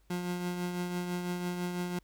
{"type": "tone with tremolo", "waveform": "30% pulse", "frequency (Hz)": 177.7, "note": "F3", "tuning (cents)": 30, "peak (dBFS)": -28, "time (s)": [0.1, 1.99], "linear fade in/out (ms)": 5, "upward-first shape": "triangle", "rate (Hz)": 6, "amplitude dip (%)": 45, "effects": ["added 50 Hz sine -62 dBFS peak until 2.03 s", "pink hiss -72 dBFS RMS until 2.03 s"]}